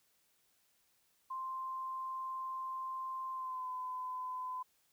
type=tone with pitch glide; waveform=sine; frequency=1046.5 to 1014.9 Hz; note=C6 to B5; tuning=0 to +47 cents; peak=-38 dBFS; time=1.3-4.63 s; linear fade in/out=10 ms; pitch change=-53 cents; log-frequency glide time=3.33-3.69 s; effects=white hiss -74 dBFS RMS until 4.92 s

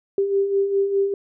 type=beating tone pair; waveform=sine; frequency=391.2 / 396.1 Hz; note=G4 / G4; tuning=-4 / +18 cents; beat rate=4.9 Hz; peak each=-26 / -18 dBFS; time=0.18-1.14 s; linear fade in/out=2 ms; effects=none

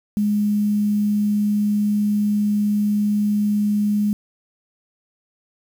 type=tone with quantisation; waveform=sine; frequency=207.7 Hz; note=G#3; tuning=in tune; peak=-16 dBFS; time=0.17-4.13 s; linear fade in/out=0 ms; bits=7; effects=none

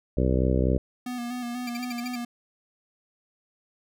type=harmonic tone; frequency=64 Hz; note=C2; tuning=38 cents flat; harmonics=1 / 2 / 3 / 4 / 5 / 6 / 7 / 8 / 9; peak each=-24 / -27 / -29 / -30 / -31 / -32 / -32 / -33 / -34 dBFS; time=0.17-0.78 s; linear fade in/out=5 ms
type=tone with vibrato; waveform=square; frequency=243.5 Hz; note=B3; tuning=24 cents flat; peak=-31 dBFS; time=1.06-2.25 s; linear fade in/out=5 ms; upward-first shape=square; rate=4.1 Hz; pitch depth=32 cents each way
type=tone bursts; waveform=25% pulse; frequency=2349 Hz; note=D7; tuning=in tune; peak=-30 dBFS; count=7; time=1.67-2.157 s; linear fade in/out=5 ms; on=25 ms; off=52 ms
effects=none

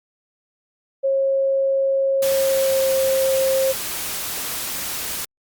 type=tone with pitch glide; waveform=sine; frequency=542 to 532.1 Hz; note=C#5 to C5; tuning=-39 to +29 cents; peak=-16 dBFS; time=1.03-3.73 s; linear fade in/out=20 ms; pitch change=-32 cents; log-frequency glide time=2.24-2.9 s
type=noise; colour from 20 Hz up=white; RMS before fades=-27 dBFS; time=2.22-5.25 s; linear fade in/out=5 ms
effects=Opus 48 kbps

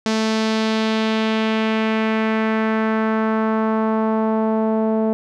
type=tone with low-pass filter sweep; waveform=sawtooth; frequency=220 Hz; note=A3; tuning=in tune; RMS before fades=-19 dBFS; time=0.06-5.13 s; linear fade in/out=0 ms; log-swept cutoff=5600 to 650 Hz; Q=1.6; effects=none

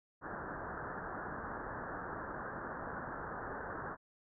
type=low-pass noise; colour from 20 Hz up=white; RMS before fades=-43 dBFS; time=0.21-3.97 s; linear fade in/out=50 ms; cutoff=1700 Hz; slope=96 dB/octave; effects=none

